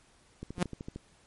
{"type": "click train", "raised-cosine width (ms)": 3, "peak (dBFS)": -26, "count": 8, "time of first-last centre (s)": [0.43, 0.96], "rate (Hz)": 13.2}
{"type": "tone with exponential growth", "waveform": "sawtooth", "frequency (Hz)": 178.2, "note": "F3", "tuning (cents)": 35, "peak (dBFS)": -18, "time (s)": [0.55, 0.63], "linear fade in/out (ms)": 2, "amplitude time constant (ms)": 17}
{"effects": ["pink hiss -63 dBFS RMS until 1.26 s", "MP3 48 kbps"]}